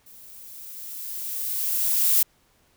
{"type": "noise with level ramp", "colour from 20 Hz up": "violet", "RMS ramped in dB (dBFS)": [-48, -18], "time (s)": [0.06, 2.23], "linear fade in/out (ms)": 5, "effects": ["pink hiss -63 dBFS RMS until 2.76 s"]}